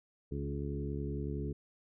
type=harmonic tone with a mistuned harmonic; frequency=70.8 Hz; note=C#2; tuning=37 cents sharp; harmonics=1 / 2 / 3 / 4 / 5 / 6; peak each=-39 / -39 / -44 / -43 / -45 / -44 dBFS; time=0.31-1.53 s; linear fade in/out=10 ms; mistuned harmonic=5; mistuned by=+15 cents; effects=none